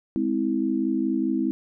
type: chord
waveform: sine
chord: Ab augmented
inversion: none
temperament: just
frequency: 207.7 / 259.6 / 324.5 Hz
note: Ab3 / C4 / E4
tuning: 0 / -13 / -27 cents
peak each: -28 / -25 / -25 dBFS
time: 0.16-1.51 s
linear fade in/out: 0 ms
effects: none